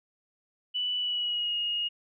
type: tone with pitch glide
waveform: sine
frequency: 2969 to 2866 Hz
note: F#7 to F7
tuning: +5 to +44 cents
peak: -27 dBFS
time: 0.74-1.89 s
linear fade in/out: 20 ms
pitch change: -61 cents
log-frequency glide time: 0.97-1.56 s
effects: none